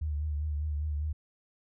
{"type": "tone with vibrato", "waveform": "sine", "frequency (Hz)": 75, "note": "D2", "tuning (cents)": 37, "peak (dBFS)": -29, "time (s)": [0.01, 1.13], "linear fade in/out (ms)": 10, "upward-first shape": "triangle", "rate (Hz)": 5, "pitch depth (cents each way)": 62, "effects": []}